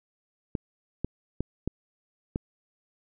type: clicks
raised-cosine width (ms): 3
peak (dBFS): -15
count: 5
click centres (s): 0.552 / 1.046 / 1.406 / 1.676 / 2.359
effects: none